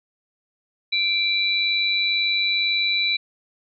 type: tone pair together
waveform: sine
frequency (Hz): 2349 / 3951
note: D7 / B7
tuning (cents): 0 / 0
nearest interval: major sixth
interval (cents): 900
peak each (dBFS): -22 / -21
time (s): 0.92-3.17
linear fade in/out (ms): 10
effects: none